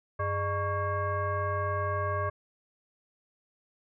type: tone with frequency modulation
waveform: sine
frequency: 605 Hz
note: D#5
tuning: 49 cents flat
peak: -27 dBFS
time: 0.19-2.3 s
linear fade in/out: 10 ms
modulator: 509 Hz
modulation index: 1.6
effects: none